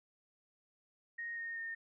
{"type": "tone with pitch steps", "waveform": "sine", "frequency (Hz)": [1864.7, 1846.5, 1828.4], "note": ["A#6", "A#6", "A#6"], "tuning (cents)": [0, -17, -34], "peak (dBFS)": -39, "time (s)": [1.18, 1.75], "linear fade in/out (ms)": 10, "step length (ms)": 190, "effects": []}